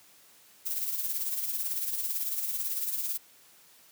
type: noise with tremolo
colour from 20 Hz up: violet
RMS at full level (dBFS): -30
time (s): 0.65-3.18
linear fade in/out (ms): 20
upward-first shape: sine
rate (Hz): 18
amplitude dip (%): 50
effects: white hiss -58 dBFS RMS until 3.91 s + high-pass 100 Hz 12 dB/octave